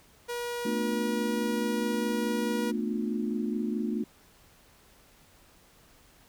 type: tone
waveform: sawtooth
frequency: 480.1 Hz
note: B4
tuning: 49 cents flat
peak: -28 dBFS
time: 0.28-2.72 s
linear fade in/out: 20 ms
type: chord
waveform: sine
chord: B half-diminished seventh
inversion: third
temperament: just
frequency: 222.2 / 246.9 / 296.3 / 355.6 Hz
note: A3 / B3 / D4 / F4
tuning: +17 / 0 / +15 / +31 cents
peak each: -30 / -35 / -35 / -36 dBFS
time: 0.65-4.04 s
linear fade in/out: 5 ms
effects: pink hiss -59 dBFS RMS until 6.28 s